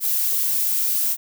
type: noise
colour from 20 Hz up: violet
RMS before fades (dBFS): -21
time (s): 0-1.17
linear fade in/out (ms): 50
effects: none